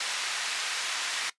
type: band-pass noise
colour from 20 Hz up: pink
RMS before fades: -32 dBFS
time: 0-1.3 s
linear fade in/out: 5 ms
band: 1500 to 6900 Hz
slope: 12 dB/octave
effects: noise-tail reverb RT60 0.1 s tail -17 dB re dry + resampled to 24000 Hz